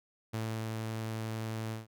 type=tone with ADSR envelope; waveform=sawtooth; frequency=111.1 Hz; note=A2; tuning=17 cents sharp; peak=-29 dBFS; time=0.33-1.87 s; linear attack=14 ms; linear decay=310 ms; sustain=-2 dB; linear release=150 ms; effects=none